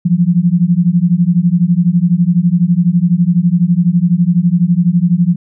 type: beating tone pair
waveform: sine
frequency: 168.6 / 180.6 Hz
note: E3 / F#3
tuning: +39 / -42 cents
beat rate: 12 Hz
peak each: -11 dBFS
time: 0.05-5.36 s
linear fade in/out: 10 ms
effects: none